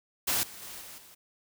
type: noise with level steps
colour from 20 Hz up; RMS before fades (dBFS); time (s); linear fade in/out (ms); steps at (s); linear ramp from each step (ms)
white; -28 / -46 / -43 / -46 / -53; 0.27-1.15; 10; 0.43 / 0.62 / 0.81 / 0.98; 2
effects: none